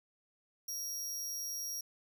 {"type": "tone", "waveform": "sawtooth", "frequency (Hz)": 5650, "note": "F8", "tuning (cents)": 19, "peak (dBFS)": -35, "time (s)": [0.68, 1.81], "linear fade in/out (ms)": 5, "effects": []}